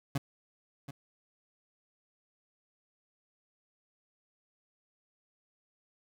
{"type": "tone with echo", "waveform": "30% pulse", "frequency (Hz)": 139.4, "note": "C#3", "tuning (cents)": 10, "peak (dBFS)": -26, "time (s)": [0.15, 0.18], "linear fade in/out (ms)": 5, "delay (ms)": 730, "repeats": 1, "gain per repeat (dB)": -12, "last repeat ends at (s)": 0.91, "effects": []}